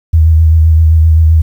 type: tone with vibrato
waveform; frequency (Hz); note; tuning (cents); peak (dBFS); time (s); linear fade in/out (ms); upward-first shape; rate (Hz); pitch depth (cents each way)
sine; 80; D#2; +49; -3; 0.13-1.42; 10; sine; 7.7; 36
effects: 7-bit